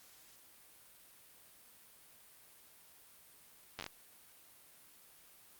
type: slowing click train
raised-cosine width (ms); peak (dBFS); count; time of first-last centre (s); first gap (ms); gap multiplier
0.2; -24; 6; 3.79-3.864; 9; 1.25
effects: white hiss -61 dBFS RMS until 5.59 s + Opus 48 kbps